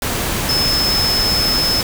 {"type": "tone in noise", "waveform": "sine", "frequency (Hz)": 5210, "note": "E8", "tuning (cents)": -21, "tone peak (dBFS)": -15, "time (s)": [0.49, 1.81], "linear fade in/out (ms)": 2, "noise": "pink", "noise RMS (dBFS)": -20, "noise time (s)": [0.02, 1.83], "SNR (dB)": 2, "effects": []}